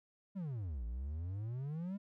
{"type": "exponential two-way sweep", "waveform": "triangle", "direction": "down then up", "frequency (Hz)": [205.4, 54.9, 205.4], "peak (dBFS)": -36, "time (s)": [0.35, 1.98], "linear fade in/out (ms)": 20, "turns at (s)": 0.85, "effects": []}